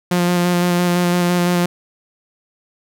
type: tone with vibrato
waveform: sawtooth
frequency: 176.3 Hz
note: F3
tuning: 17 cents sharp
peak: -10 dBFS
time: 0.11-1.66 s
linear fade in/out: 5 ms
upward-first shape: square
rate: 5.9 Hz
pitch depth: 13 cents each way
effects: none